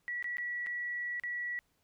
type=tone with dropouts; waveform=sine; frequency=1939 Hz; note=B6; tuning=32 cents flat; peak=-34 dBFS; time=0.08-1.59 s; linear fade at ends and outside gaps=0 ms; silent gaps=0.226-0.243 / 0.37-0.383 / 0.663-0.669 / 1.198-1.236 s; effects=pink hiss -75 dBFS RMS until 1.83 s